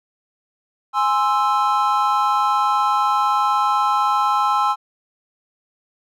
triangle chord, Ab augmented, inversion none, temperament equal, 830.6 / 1046.5 / 1318.5 Hz, Ab5 / C6 / E6, 0 / 0 / 0 cents, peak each -18 dBFS, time 0.93-4.76 s, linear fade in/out 50 ms, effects none

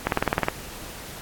click train, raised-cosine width 0.5 ms, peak -5 dBFS, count 9, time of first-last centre 0.07-0.485 s, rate 19.3 Hz, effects pink hiss -39 dBFS RMS until 1.21 s + AAC 64 kbps

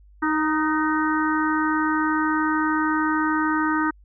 harmonic tone with a mistuned harmonic, 311.1 Hz, D#4, in tune, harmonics 1 / 3 / 4 / 5 / 6, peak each -22 / -27 / -26 / -27 / -32 dBFS, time 0.22-3.91 s, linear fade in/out 10 ms, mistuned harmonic 5, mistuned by -31 cents, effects added 50 Hz sine -48 dBFS peak until 4.04 s

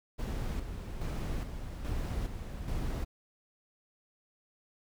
brown noise with tremolo, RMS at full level -34 dBFS, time 0.18-3.05 s, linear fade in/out 20 ms, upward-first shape square, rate 1.2 Hz, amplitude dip 50%, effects none

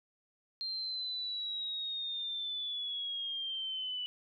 sine linear sweep, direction down, 4186 to 2960 Hz, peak -35 dBFS, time 0.61-4.06 s, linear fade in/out 0 ms, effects none

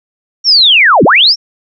sine linear two-way sweep, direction down then up, 5680 to 128.3 to 5680 Hz, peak -3 dBFS, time 0.44-1.36 s, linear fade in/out 50 ms, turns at 1.04 s, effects none

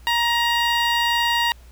15% pulse tone with notch filter, 942 Hz, A#5, 18 cents sharp, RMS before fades -20 dBFS, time 0.07-1.52 s, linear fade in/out 0 ms, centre 9800 Hz, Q 0.88, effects added 60 Hz sine -43 dBFS peak until 1.71 s + pink hiss -54 dBFS RMS until 1.71 s

